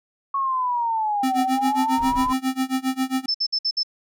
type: linear two-way sweep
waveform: sine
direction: down then up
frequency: 1108.7 to 744 to 1025 Hz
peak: -20 dBFS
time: 0.34-2.33 s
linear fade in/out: 5 ms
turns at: 1.39 s
type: tone with tremolo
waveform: square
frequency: 261.6 Hz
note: C4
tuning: in tune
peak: -19 dBFS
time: 1.23-3.26 s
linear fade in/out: 5 ms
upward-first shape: sine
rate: 7.4 Hz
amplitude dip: 95%
type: noise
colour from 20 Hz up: brown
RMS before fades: -35 dBFS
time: 1.97-2.33 s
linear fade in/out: 20 ms
type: tone bursts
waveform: sine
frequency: 5274 Hz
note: E8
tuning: in tune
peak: -19 dBFS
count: 5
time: 3.28-3.833 s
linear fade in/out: 10 ms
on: 65 ms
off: 57 ms
effects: none